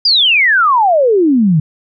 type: exponential sweep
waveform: sine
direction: down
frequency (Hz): 4978 to 146.83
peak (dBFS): -7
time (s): 0.05-1.6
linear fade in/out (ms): 5
effects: none